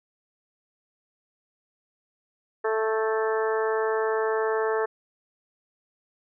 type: harmonic tone with a mistuned harmonic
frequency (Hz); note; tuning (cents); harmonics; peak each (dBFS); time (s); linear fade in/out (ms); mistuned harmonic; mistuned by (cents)
219.8; A3; -2; 2 / 3 / 4 / 5 / 6 / 7 / 8; -24 / -33 / -32 / -34 / -35 / -38 / -35; 2.64-4.86; 10; 7; +31
effects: none